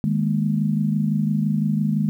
sine chord, D# suspended fourth, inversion none, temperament just, 155.56 / 207.4 / 233.3 Hz, D#3 / G#3 / A#3, 0 / -2 / +2 cents, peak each -22 / -21 / -26 dBFS, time 0.04-2.09 s, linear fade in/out 0 ms, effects 9-bit

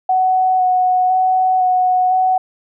sine tone with vibrato, 741 Hz, F#5, 2 cents sharp, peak -11 dBFS, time 0.09-2.38 s, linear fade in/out 5 ms, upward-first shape square, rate 0.99 Hz, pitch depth 12 cents each way, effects none

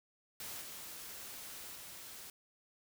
white noise with level steps, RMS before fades -45 / -48 / -50 dBFS, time 0.4-2.3 s, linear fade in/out 2 ms, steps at 0.61 / 1.75 s, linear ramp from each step 5 ms, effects none

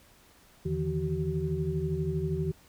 sine tone cluster, 81.2 / 150.6 / 163.1 / 380.4 Hz, E2 / D3 / E3 / F#4, -26 / +44 / -18 / +48 cents, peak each -35 / -33 / -32 / -33 dBFS, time 0.65-2.52 s, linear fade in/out 10 ms, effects pink hiss -59 dBFS RMS until 2.68 s

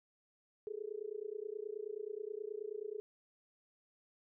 sine tone with amplitude modulation, 422.8 Hz, G#4, 31 cents sharp, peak -36 dBFS, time 0.67-3 s, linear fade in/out 0 ms, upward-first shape sine, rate 29.4 Hz, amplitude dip 100%, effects none

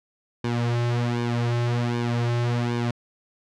sawtooth tone with flanger, 119.5 Hz, A#2, 43 cents sharp, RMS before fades -24 dBFS, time 0.44-2.91 s, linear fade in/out 5 ms, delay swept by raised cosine 1.5 to 4.3 ms, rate 1.3 Hz, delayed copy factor -0.8, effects low-pass 5000 Hz 12 dB/octave

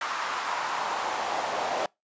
brown noise with high-pass filter sweep, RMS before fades -30 dBFS, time 0.01-1.86 s, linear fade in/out 2 ms, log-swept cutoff 1200 to 660 Hz, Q 2.5, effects noise-tail reverb RT60 0.2 s tail -26 dB re dry + resampled to 16000 Hz

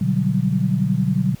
sine chord, G major seventh, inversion first, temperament equal, 123.47 / 146.83 / 185 / 196 Hz, B2 / D3 / F#3 / G3, 0 / 0 / 0 / 0 cents, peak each -23 / -22 / -20 / -24 dBFS, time 0.01-1.35 s, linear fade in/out 5 ms, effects pink hiss -48 dBFS RMS until 1.4 s

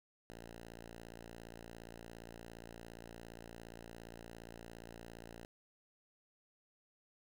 5% pulse tone, 57.3 Hz, A#1, 29 cents flat, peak -39 dBFS, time 0.3-5.45 s, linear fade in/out 0 ms, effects none

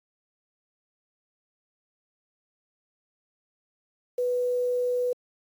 sine tone with quantisation, 493.9 Hz, B4, in tune, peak -23 dBFS, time 4.18-5.13 s, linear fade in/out 5 ms, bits 8, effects AAC 64 kbps

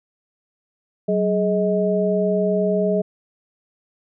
sine tone cluster, 187.9 / 419.3 / 631 Hz, F#3 / G#4 / D#5, +27 / +17 / +24 cents, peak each -21 dBFS, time 1.08-3.02 s, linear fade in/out 10 ms, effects none

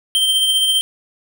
square tone with tremolo, 3136 Hz, G7, in tune, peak -12 dBFS, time 0.15-0.81 s, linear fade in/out 0 ms, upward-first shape triangle, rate 15 Hz, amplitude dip 40%, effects none

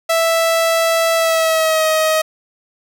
sawtooth tone with pitch glide, 659.3 to 630.6 Hz, E5 to D#5, 0 to +23 cents, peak -9 dBFS, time 0.09-2.22 s, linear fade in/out 10 ms, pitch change -77 cents, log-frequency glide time 1.16-1.86 s, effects none

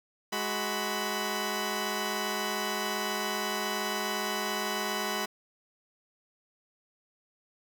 10% pulse tone cluster, 209.9 / 372.6 / 992 Hz, G#3 / F#4 / B5, +19 / +12 / +7 cents, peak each -26 dBFS, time 0.32-5.26 s, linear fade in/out 10 ms, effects none

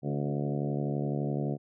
harmonic tone with a mistuned harmonic, 71.8 Hz, D2, 39 cents flat, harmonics 2 / 3 / 4 / 5 / 6 / 7 / 8 / 9 / 10, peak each -31 / -35 / -37 / -39 / -41 / -42 / -43 / -44 / -45 dBFS, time 0.02-1.58 s, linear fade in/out 50 ms, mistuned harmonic 5, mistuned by +25 cents, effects none

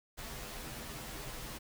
pink noise with comb filter, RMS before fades -44 dBFS, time 0.17-1.59 s, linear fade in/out 20 ms, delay 11 ms, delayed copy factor -0.85, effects none

